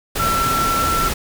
sine tone in noise, 1344 Hz, E6, 33 cents sharp, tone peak -17 dBFS, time 0.19-1.09 s, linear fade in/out 10 ms, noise pink, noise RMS -22 dBFS, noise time 0.15-1.14 s, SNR +2 dB, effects none

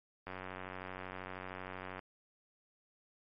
click train, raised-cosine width 0.5 ms, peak -28 dBFS, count 161, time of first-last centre 0.27-1.992 s, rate 92.9 Hz, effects MP3 32 kbps

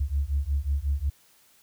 sine beating tone pair, 68 / 73.5 Hz, C#2 / D2, -33 / +2 cents, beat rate 5.5 Hz, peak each -26 dBFS, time 0-1.1 s, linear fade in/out 10 ms, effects tanh soft clip ceiling -17 dBFS + white hiss -60 dBFS RMS until 1.62 s

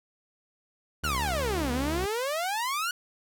sawtooth tone with vibrato, 69.6 Hz, C#2, 8 cents sharp, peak -27 dBFS, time 1.03-2.06 s, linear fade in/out 10 ms, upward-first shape triangle, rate 5.9 Hz, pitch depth 220 cents each way
sawtooth exponential two-way sweep, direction down then up, 1480 to 236.2 to 1480 Hz, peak -24 dBFS, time 1.04-2.91 s, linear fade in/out 2 ms, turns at 1.72 s
effects none

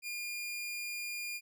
sawtooth tone, 2416 Hz, D7, 48 cents sharp, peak -34 dBFS, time 0.02-1.41 s, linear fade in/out 50 ms, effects none

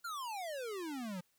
square exponential sweep, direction down, 1446 to 172.4 Hz, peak -40 dBFS, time 0.04-1.21 s, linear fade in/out 10 ms, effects white hiss -75 dBFS RMS until 1.38 s

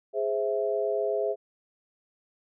sine chord, Ab augmented, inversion none, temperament equal, 415.3 / 523.3 / 659.3 Hz, Ab4 / C5 / E5, 0 / 0 / 0 cents, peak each -28 / -31 / -29 dBFS, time 0.13-1.36 s, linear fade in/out 50 ms, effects none

